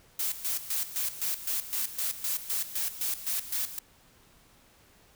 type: noise with tremolo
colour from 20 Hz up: blue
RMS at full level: -30 dBFS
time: 0.19-3.79 s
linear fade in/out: 5 ms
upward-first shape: square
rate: 3.9 Hz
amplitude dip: 75%
effects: pink hiss -60 dBFS RMS until 5.15 s